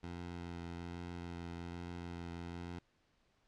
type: tone with vibrato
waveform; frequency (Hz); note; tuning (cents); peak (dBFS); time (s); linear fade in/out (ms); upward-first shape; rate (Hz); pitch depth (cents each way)
15% pulse; 86.4; F2; -18; -37; 0.03-2.79; 5; triangle; 1.2; 20
effects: pink hiss -75 dBFS RMS until 3.47 s + low-pass 5000 Hz 12 dB/octave